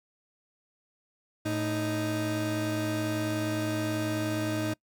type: tone pair together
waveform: 30% pulse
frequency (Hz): 109.99 / 311.1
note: A2 / D#4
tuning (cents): 0 / 0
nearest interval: octave + tritone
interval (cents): 1800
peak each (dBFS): -30 / -27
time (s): 1.45-4.74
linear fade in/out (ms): 10
effects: noise-tail reverb RT60 0.1 s tail -24 dB re dry